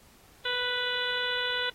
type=harmonic tone; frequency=493.9 Hz; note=B4; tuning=in tune; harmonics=1 / 2 / 3 / 4 / 5 / 6 / 7 / 8; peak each=-36 / -39 / -32 / -38 / -43 / -35 / -34 / -39 dBFS; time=0.45-1.7 s; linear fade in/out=5 ms; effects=pink hiss -58 dBFS RMS until 1.74 s + AAC 48 kbps